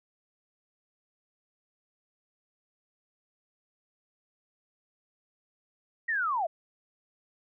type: linear sweep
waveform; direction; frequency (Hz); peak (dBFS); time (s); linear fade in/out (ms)
sine; down; 1914 to 617; -26; 6.08-6.47; 10
effects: none